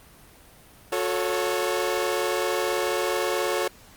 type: chord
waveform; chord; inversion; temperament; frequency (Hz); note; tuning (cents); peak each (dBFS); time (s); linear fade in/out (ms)
sawtooth; F# minor; none; equal with one note detuned; 361.5 / 440 / 554.4; F#4 / A4 / C#5; -40 / 0 / 0; -24; 0.92-3.68; 5
effects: pink hiss -51 dBFS RMS until 3.96 s + Opus 32 kbps